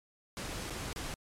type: noise with dropouts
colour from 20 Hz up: pink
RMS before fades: -39 dBFS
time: 0.37-1.14 s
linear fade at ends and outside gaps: 0 ms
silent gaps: 0.699-0.705 / 0.929-0.96 s
effects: low-pass 10000 Hz 12 dB/octave + MP3 96 kbps